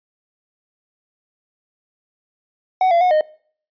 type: tone with pitch steps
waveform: triangle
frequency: 747 / 683 / 727 / 616 Hz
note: F#5 / F5 / F#5 / D#5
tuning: +16 / -39 / -31 / -17 cents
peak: -10 dBFS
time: 2.81-3.21 s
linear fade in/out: 2 ms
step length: 100 ms
effects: noise-tail reverb RT60 0.5 s tail -21 dB re dry + resampled to 11025 Hz